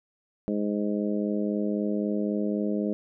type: harmonic tone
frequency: 103.83 Hz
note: G#2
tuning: in tune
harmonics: 2 / 3 / 4 / 5 / 6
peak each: -27 / -31 / -33 / -35 / -37 dBFS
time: 0.48-2.93 s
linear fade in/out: 0 ms
effects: none